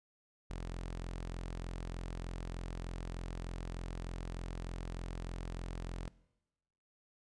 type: tone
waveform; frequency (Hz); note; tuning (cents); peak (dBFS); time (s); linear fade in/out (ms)
sawtooth; 43.3; F1; -14; -36; 0.5-6.08; 0
effects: noise-tail reverb RT60 1.0 s tail -21 dB re dry + resampled to 22050 Hz